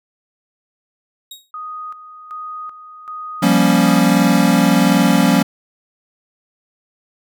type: tone with exponential decay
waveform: sawtooth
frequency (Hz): 3774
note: A#7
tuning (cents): +21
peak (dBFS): -26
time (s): 1.31-1.51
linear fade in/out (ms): 5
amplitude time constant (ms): 42
type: tone with tremolo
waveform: sine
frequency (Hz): 1244.5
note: D#6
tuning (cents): 0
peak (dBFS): -26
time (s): 1.54-3.99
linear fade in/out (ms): 2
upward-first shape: square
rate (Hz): 1.3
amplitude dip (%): 65
type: chord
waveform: square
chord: G half-diminished seventh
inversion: third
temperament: equal with one note detuned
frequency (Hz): 174.61 / 196 / 234.6 / 277.2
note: F3 / G3 / Bb3 / Db4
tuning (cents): 0 / 0 / +11 / 0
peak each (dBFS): -17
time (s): 3.42-5.43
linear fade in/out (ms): 10
effects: none

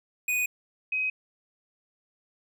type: tone pair in turn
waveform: square / sine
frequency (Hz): 2483 / 2526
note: D#7 / D#7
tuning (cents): -4 / +26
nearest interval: unison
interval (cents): 30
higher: second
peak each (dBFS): -25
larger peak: neither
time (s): 0.28-0.46 / 0.92-1.1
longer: neither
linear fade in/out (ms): 5
effects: none

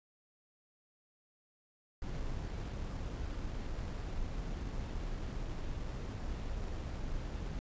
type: noise with sample-and-hold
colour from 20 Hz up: brown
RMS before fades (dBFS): -39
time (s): 2.02-7.59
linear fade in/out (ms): 0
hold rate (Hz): 6300
effects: resampled to 16000 Hz

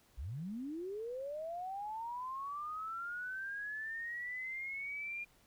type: linear sweep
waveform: sine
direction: up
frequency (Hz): 49 to 2420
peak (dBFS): -39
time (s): 0.17-5.25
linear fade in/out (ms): 20
effects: pink hiss -68 dBFS RMS until 5.46 s

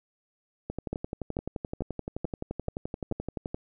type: two click trains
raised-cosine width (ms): 2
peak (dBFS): -19 / -17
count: 34 / 6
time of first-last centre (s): 0.7-3.545 / 0.93-3.123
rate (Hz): 11.6 / 2.28
effects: none

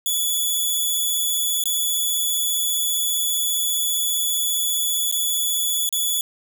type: tone with dropouts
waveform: 10% pulse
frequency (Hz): 3423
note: A7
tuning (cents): -48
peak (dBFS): -12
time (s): 0.06-6.21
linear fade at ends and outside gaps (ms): 1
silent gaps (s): 1.639-1.656 / 5.114-5.124 / 5.891-5.926
effects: none

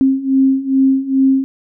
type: beating tone pair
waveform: sine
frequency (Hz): 265.8 / 268.2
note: C4 / C4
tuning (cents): +27 / +43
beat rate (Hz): 2.4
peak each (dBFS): -15 / -12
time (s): 0.01-1.44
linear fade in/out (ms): 0
effects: none

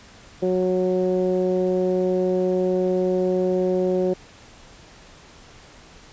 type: tone with low-pass filter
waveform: 15% pulse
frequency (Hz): 183.7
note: F#3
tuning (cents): -12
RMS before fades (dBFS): -21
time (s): 0.42-4.14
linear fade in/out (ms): 10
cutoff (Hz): 460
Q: 3.4
effects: pink hiss -47 dBFS RMS until 6.12 s + resampled to 16000 Hz

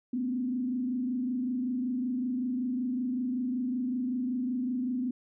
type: tone with frequency modulation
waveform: sine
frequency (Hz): 250.6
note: B3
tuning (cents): +25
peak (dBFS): -28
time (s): 0.13-5.11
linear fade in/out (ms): 5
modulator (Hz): 25.3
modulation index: 0.67
effects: none

